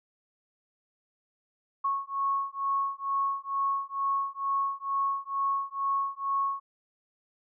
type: beating tone pair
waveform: sine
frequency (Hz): 1100 / 1102.2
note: C#6 / C#6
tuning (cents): -14 / -10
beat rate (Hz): 2.2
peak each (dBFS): -30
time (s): 1.84-6.6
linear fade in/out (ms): 10
effects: none